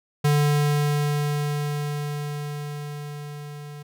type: tone with level ramp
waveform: square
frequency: 146.83 Hz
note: D3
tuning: in tune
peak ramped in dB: -17 to -37 dBFS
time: 0.24-3.83 s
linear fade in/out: 10 ms
effects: none